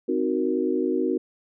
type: chord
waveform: sine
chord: C half-diminished seventh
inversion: none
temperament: equal with one note detuned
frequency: 260 / 311.1 / 370 / 466.2 Hz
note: C4 / Eb4 / Gb4 / Bb4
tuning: -11 / 0 / 0 / 0 cents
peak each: -27 / -27 / -25 / -29 dBFS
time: 0.08-1.18 s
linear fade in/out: 10 ms
effects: none